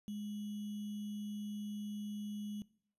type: tone with sample-and-hold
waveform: sine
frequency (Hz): 207.7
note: G#3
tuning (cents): 0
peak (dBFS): -39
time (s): 0.08-2.62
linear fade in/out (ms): 0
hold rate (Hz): 3150
effects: noise-tail reverb RT60 0.6 s tail -21 dB re dry + resampled to 32000 Hz